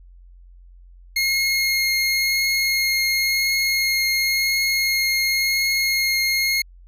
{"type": "tone with vibrato", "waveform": "25% pulse", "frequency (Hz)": 2148, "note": "C7", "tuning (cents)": 45, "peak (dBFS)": -14, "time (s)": [1.16, 6.62], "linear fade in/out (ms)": 5, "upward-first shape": "triangle", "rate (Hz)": 0.94, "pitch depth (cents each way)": 9, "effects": ["added 44 Hz sine -43 dBFS peak until 6.87 s"]}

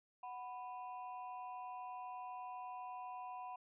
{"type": "ring-modulated tone", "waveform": "triangle", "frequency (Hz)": 866, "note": "A5", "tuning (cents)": -28, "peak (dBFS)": -40, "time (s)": [0.23, 3.56], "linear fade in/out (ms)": 5, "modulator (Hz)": 126, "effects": ["resampled to 8000 Hz"]}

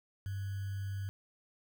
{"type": "tone with sample-and-hold", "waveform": "sine", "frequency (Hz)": 98, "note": "G2", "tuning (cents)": 0, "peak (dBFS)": -35, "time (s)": [0.26, 1.09], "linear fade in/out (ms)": 0, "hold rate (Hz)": 1575, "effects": []}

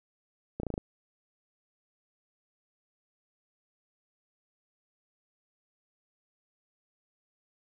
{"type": "slowing click train", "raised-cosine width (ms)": 2, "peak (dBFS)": -20, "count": 6, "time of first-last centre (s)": [0.6, 0.779], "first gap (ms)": 33, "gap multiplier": 1.04, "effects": []}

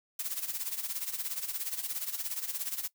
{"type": "noise with tremolo", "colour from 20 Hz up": "blue", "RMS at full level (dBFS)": -33, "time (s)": [0.19, 2.88], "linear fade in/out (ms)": 5, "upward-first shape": "sine", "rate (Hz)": 17, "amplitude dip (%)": 75, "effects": ["noise-tail reverb RT60 0.1 s tail -19 dB re dry"]}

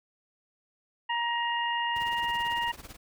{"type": "harmonic tone", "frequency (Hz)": 943, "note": "A#5", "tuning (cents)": 20, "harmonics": [1, 2, 3], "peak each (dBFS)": [-29, -32, -34], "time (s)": [1.09, 2.72], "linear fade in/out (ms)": 10}
{"type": "noise with tremolo", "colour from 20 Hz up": "pink", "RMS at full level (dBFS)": -43, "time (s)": [1.95, 2.97], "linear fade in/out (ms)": 20, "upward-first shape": "triangle", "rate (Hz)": 18, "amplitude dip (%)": 90}
{"effects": []}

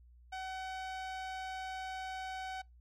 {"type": "tone with low-pass filter", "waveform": "sawtooth", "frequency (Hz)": 755, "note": "F#5", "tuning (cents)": 35, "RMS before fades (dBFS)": -42, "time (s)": [0.32, 2.62], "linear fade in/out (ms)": 10, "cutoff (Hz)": 5600, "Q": 0.53, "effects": ["noise-tail reverb RT60 0.2 s tail -26 dB re dry", "added 60 Hz sine -57 dBFS peak until 2.8 s"]}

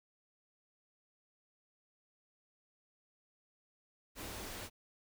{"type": "band-stop noise", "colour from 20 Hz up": "pink", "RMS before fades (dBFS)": -45, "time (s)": [4.15, 4.7], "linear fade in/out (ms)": 50, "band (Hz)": [120, 180], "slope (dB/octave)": 96, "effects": []}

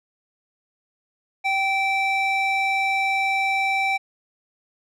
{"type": "tone with band-pass filter", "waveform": "square", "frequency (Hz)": 777, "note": "G5", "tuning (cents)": -16, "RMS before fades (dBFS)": -22, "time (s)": [1.44, 3.98], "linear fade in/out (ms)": 20, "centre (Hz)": 1800, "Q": 6.8, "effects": []}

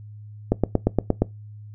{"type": "click train", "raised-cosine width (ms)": 2, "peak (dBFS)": -4, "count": 7, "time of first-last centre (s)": [0.52, 1.22], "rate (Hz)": 8.57, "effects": ["noise-tail reverb RT60 0.2 s tail -21 dB re dry", "added 105 Hz sine -38 dBFS peak until 1.74 s"]}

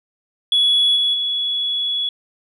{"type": "tone with level steps", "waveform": "sine", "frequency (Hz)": 3383, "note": "G#7", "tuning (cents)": 31, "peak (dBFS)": [-11, -14, -18], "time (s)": [0.52, 2.09], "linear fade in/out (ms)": 2, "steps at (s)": [0.95, 1.13], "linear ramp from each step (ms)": 20, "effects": ["tanh soft clip ceiling -9 dBFS"]}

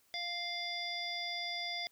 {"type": "harmonic tone", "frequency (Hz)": 698, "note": "F5", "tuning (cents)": -1, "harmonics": [1, 3, 5, 7, 8], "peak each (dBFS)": [-44, -41, -41, -42, -53], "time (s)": [0.14, 1.87], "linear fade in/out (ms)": 0, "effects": ["white hiss -70 dBFS RMS until 1.91 s"]}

